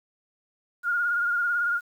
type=tone with vibrato; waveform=sine; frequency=1422 Hz; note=F6; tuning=31 cents sharp; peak=-22 dBFS; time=0.83-1.81 s; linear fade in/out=50 ms; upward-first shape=triangle; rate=18 Hz; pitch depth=48 cents each way; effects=9-bit